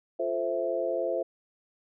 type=chord; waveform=sine; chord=F major seventh; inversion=none; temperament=equal; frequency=349.2 / 440 / 523.3 / 659.3 Hz; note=F4 / A4 / C5 / E5; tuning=0 / 0 / 0 / 0 cents; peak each=-34 / -35 / -30 / -31 dBFS; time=0.19-1.23 s; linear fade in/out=10 ms; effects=none